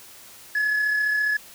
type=tone pair together; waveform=sine; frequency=1700 / 1734.7 Hz; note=G#6 / A6; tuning=+40 / -25 cents; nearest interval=unison; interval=35 cents; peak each=-18 / -29 dBFS; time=0.55-1.37 s; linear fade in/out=5 ms; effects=tanh soft clip ceiling -18 dBFS + white hiss -46 dBFS RMS until 1.54 s